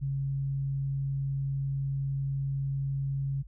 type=tone; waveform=sine; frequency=137.3 Hz; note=C#3; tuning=16 cents flat; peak=-28 dBFS; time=0.01-3.43 s; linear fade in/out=20 ms; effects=added 50 Hz sine -45 dBFS peak until 3.47 s